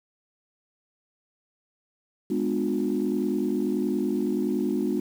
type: chord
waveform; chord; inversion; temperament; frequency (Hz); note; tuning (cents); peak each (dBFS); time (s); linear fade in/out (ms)
sine; G# diminished seventh; none; just; 207.7 / 249.2 / 299 / 358.8; G#3 / B3 / D4 / F4; 0 / +16 / +31 / +47; -28; 2.3-5; 5
effects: tanh soft clip ceiling -15 dBFS + 8-bit